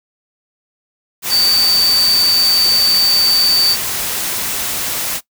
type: tone in noise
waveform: sine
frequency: 4586 Hz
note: D8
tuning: 42 cents flat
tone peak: -10 dBFS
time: 1.29-3.77 s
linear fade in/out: 50 ms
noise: white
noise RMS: -20 dBFS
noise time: 1.22-5.21 s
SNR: +7 dB
effects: noise-tail reverb RT60 0.1 s tail -19 dB re dry